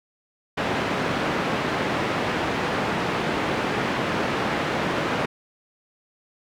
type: band-pass noise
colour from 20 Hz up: pink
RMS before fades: -25 dBFS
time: 0.57-5.26 s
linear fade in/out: 10 ms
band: 170 to 2400 Hz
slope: 12 dB/octave
effects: none